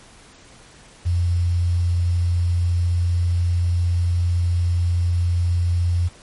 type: tone with quantisation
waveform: sine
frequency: 87.31 Hz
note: F2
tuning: in tune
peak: -16 dBFS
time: 1.05-6.09 s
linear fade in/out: 20 ms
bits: 7
effects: pink hiss -47 dBFS RMS until 6.22 s + MP3 48 kbps